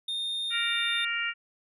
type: tone with pitch glide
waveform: triangle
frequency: 3654 to 3625 Hz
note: A#7 to A#7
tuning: -35 to -49 cents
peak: -28 dBFS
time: 0.08-1.05 s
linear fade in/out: 5 ms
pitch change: -14 cents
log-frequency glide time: 0.5-0.73 s
type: harmonic tone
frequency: 466.2 Hz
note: A#4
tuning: in tune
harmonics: 3 / 4 / 5 / 6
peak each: -33 / -33 / -33 / -33 dBFS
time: 0.5-1.34 s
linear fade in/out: 50 ms
effects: none